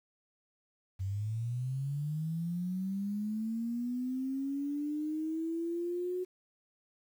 sine linear sweep, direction up, 93 to 367.7 Hz, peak -32 dBFS, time 0.99-6.25 s, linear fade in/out 20 ms, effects 10-bit

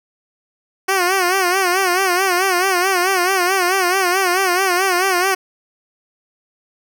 10% pulse tone with vibrato, 370 Hz, F#4, in tune, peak -6 dBFS, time 0.88-5.35 s, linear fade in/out 10 ms, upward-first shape sine, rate 4.6 Hz, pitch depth 97 cents each way, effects none

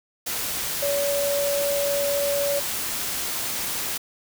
sine tone in noise, 568 Hz, C#5, 42 cents sharp, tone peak -22 dBFS, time 0.82-2.6 s, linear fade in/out 10 ms, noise white, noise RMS -28 dBFS, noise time 0.26-3.98 s, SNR +3 dB, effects none

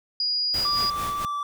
sine tone, 4888 Hz, D#8, 32 cents flat, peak -22 dBFS, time 0.2-0.9 s, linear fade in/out 2 ms
pink noise with tremolo, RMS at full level -33 dBFS, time 0.54-1.25 s, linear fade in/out 0 ms, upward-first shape sine, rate 4.5 Hz, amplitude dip 65%
triangle tone with vibrato, 1165 Hz, D6, 14 cents flat, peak -24 dBFS, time 0.65-1.43 s, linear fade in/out 2 ms, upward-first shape sine, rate 3.8 Hz, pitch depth 9 cents each way
effects none

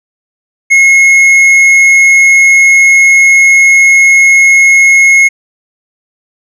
sine tone with tanh clipping, 2167 Hz, C#7, 40 cents flat, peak -3 dBFS, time 0.7-5.29 s, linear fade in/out 20 ms, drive 7 dB, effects none

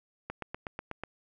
click train, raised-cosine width 0.5 ms, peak -21 dBFS, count 7, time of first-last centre 0.3-1.036 s, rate 8.15 Hz, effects none

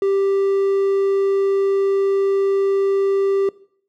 triangle tone, 392.7 Hz, G4, 3 cents sharp, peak -13 dBFS, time 0.02-3.49 s, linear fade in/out 2 ms, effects noise-tail reverb RT60 0.6 s tail -21 dB re dry

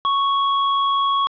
square tone, 1108.7 Hz, C#6, in tune, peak -17 dBFS, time 0.05-1.27 s, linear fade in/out 0 ms, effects resampled to 11025 Hz + 9-bit

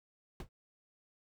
brown noise with exponential decay, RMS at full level -34 dBFS, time 0.4-0.49 s, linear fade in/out 2 ms, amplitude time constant 19 ms, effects none

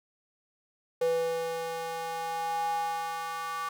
square tone with high-pass filter sweep, 164.81 Hz, E3, in tune, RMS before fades -32 dBFS, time 1.01-3.69 s, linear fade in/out 5 ms, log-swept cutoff 500 to 1100 Hz, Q 6.8, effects none

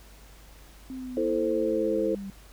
sine linear sweep, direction down, 263.3 to 193.8 Hz, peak -34 dBFS, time 0.9-2.3 s, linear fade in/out 0 ms
sine chord, A minor, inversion second, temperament equal, 329.6 / 440 / 523.3 Hz, E4 / A4 / C5, 0 / 0 / 0 cents, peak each -28 dBFS, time 1.17-2.15 s, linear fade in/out 2 ms
effects added 50 Hz sine -49 dBFS peak until 2.52 s + pink hiss -54 dBFS RMS until 2.52 s

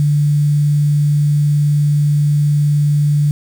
sine tone with quantisation, 146.83 Hz, D3, in tune, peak -10 dBFS, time 0-3.31 s, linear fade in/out 0 ms, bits 6, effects none

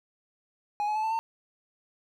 triangle tone with pitch steps, 830.6 / 848.1 / 865.9 / 884.1 / 902.6 Hz, G#5 / G#5 / A5 / A5 / A5, 0 / +36 / -28 / +8 / +44 cents, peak -24 dBFS, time 0.8-1.19 s, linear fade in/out 0 ms, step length 78 ms, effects none

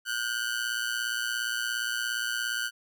sawtooth ring-modulated tone, 1500 Hz, F#6, 23 cents sharp, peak -22 dBFS, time 0.05-2.71 s, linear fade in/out 50 ms, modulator 58.6 Hz, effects none

